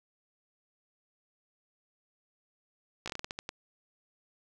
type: slowing click train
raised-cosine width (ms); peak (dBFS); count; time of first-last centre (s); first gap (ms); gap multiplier
0.2; -19; 10; 3.06-3.491; 16; 1.26
effects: none